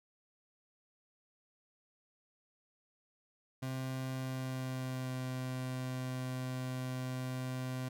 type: tone with pitch glide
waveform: 30% pulse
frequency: 130.81 to 128.56 Hz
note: C3 to C3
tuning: 0 to -30 cents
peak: -34 dBFS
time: 3.62-7.89 s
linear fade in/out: 10 ms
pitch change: -30 cents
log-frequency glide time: 4.13-5.23 s
effects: none